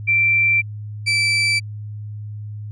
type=tone pair in turn; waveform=sine / 30% pulse; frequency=2349 / 2326 Hz; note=D7 / D7; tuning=0 / -17 cents; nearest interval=unison; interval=17 cents; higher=first; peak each=-13 dBFS; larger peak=neither; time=0.07-0.62 / 1.06-1.6 s; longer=first; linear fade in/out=20 ms; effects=added 105 Hz sine -28 dBFS peak until 2.71 s + resampled to 24000 Hz